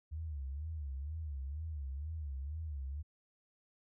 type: tone with vibrato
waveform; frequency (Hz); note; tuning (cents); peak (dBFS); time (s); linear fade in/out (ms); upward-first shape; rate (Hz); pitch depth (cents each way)
sine; 73.42; D2; 0; -38; 0.11-3.03; 20; sine; 2.1; 170
effects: none

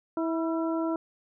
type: harmonic tone with a mistuned harmonic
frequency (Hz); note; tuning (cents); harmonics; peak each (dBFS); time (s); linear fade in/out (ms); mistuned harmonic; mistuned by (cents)
326.4; E4; -17; 1 / 2 / 3 / 4; -27 / -33 / -37 / -39; 0.17-0.96; 2; 4; +51
effects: none

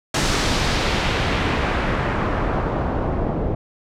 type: noise with low-pass filter sweep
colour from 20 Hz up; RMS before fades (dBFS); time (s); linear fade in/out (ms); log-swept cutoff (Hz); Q
pink; -21; 0.14-3.55; 5; 7000 to 560; 0.98
effects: none

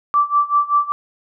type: tone with tremolo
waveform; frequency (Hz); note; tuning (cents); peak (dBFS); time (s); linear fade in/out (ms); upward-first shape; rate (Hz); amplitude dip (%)
sine; 1166; D6; -13; -10; 0.14-0.92; 0; sine; 5.2; 90
effects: none

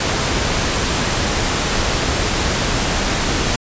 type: noise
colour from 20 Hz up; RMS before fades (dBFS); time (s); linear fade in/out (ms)
pink; -18; 0-3.56; 5
effects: resampled to 16000 Hz

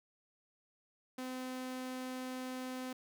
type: tone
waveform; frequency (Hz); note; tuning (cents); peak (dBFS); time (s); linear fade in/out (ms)
sawtooth; 256.2; C4; -36; -36; 1.18-2.93; 5
effects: none

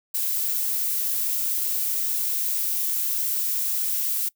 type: noise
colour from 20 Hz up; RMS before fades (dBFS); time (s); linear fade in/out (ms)
violet; -25; 0.14-4.29; 10
effects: noise-tail reverb RT60 0.1 s tail -22 dB re dry

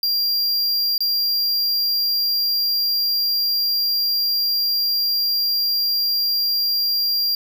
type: tone with dropouts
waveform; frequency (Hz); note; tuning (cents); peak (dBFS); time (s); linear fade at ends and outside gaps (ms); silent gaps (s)
square; 4765; D8; +24; -18; 0.03-7.35; 2; 0.98-1.005
effects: none

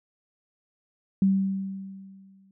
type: tone with exponential decay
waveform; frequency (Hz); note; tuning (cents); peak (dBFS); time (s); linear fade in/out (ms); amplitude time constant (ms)
sine; 193.4; G3; -23; -16; 1.22-2.51; 2; 280
effects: none

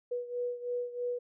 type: beating tone pair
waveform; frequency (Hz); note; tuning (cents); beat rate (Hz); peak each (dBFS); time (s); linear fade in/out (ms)
sine; 487.2 / 490.3; B4 / B4; -24 / -13; 3.1; -34 / -38; 0.11-1.19; 10
effects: none

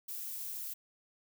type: noise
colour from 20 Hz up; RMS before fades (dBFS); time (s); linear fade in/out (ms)
violet; -41; 0.08-0.74; 10
effects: none

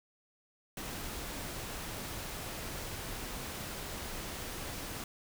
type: noise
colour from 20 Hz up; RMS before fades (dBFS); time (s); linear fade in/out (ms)
pink; -41; 0.77-5.04; 2
effects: none

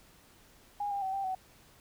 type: tone with pitch steps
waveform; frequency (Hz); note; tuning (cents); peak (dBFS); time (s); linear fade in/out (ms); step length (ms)
sine; 819 / 801 / 763 / 785 / 753; G#5 / G5 / G5 / G5 / F#5; -24 / +37 / -47 / +2 / +30; -31; 0.8-1.35; 5; 110
effects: pink hiss -60 dBFS RMS until 1.8 s

